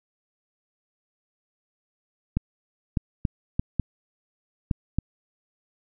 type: clicks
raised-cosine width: 5 ms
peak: -10 dBFS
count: 7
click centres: 2.37 / 2.972 / 3.252 / 3.595 / 3.797 / 4.712 / 4.986 s
effects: none